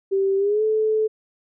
sine tone with pitch glide, 389.3 to 434.5 Hz, G4 to A4, -12 to -22 cents, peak -17 dBFS, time 0.11-1.08 s, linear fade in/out 20 ms, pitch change +190 cents, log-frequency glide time 0.37-0.63 s, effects none

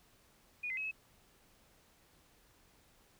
sine tone with pitch steps, 2456 / 2057 / 2561 / 2585 Hz, D#7 / C7 / D#7 / E7, -23 / -30 / +49 / -34 cents, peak -36 dBFS, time 0.63-0.914 s, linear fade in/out 10 ms, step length 71 ms, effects pink hiss -67 dBFS RMS until 3.19 s

